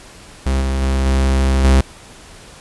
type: tone with level steps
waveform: 45% pulse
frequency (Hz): 66.5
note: C2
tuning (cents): +29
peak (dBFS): -14 / -16 / -14 / -12 / -8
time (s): 0.46-1.81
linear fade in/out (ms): 5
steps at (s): 0.61 / 0.82 / 1.06 / 1.64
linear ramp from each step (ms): 2
effects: pink hiss -40 dBFS RMS until 2.6 s + resampled to 24000 Hz